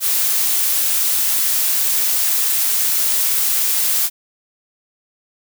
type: noise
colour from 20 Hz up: blue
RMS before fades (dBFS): -17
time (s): 0-4.1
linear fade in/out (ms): 50
effects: none